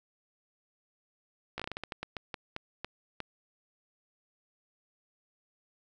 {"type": "slowing click train", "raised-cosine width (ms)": 0.3, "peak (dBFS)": -20, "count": 15, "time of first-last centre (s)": [1.58, 3.203], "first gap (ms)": 16, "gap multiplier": 1.27, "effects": []}